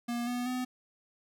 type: tone with pitch steps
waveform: square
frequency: 238.2 / 245 / 252.1 Hz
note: A#3 / B3 / B3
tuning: +38 / -14 / +36 cents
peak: -32 dBFS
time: 0.08-0.65 s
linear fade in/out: 10 ms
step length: 190 ms
effects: none